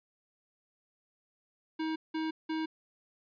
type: tone bursts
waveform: square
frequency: 317.4 Hz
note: D#4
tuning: 35 cents sharp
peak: -32 dBFS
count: 3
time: 1.79-2.66 s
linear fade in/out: 10 ms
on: 170 ms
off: 180 ms
effects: resampled to 11025 Hz